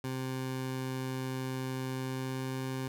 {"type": "tone with pitch glide", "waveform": "20% pulse", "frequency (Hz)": [130.5, 131.33], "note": ["C3", "C3"], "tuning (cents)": [-4, 7], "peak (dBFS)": -29, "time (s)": [0.04, 2.88], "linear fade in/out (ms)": 2, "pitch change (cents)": 11, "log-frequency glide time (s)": [1.92, 2.59], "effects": []}